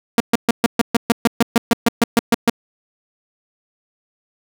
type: tone bursts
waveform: sawtooth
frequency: 233.1 Hz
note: A#3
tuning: in tune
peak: -6 dBFS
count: 16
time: 0.18-2.498 s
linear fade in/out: 2 ms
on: 23 ms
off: 130 ms
effects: none